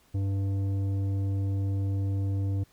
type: tone with tanh clipping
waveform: sine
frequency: 98 Hz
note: G2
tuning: in tune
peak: -27 dBFS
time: 0.14-2.64 s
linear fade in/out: 10 ms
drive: 10 dB
effects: pink hiss -63 dBFS RMS until 2.72 s